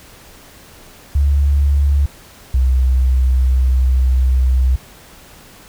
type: tone pair in turn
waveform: sine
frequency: 70.9 / 64.11 Hz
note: C#2 / C2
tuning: +40 / -35 cents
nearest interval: major second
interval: 175 cents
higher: first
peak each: -10 / -10 dBFS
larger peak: neither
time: 1.15-2.06 / 2.54-4.76 s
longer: second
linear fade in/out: 5 ms
effects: pink hiss -42 dBFS RMS until 5.68 s